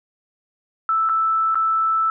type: tone with dropouts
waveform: sine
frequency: 1318.5 Hz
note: E6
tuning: in tune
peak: -16 dBFS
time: 0.89-2.1 s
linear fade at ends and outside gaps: 1 ms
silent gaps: 1.09-1.095 / 1.546-1.555 s
effects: none